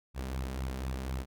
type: tone with flanger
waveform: sawtooth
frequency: 65.41 Hz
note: C2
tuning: in tune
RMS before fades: -36 dBFS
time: 0.14-1.26 s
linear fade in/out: 50 ms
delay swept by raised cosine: 0.79 to 5.09 ms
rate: 4 Hz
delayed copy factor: +0.55
effects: none